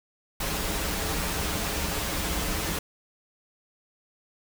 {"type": "noise with comb filter", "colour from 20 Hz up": "pink", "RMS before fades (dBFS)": -29, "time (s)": [0.4, 2.79], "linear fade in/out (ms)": 5, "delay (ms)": 8.1, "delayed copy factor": -0.6, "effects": []}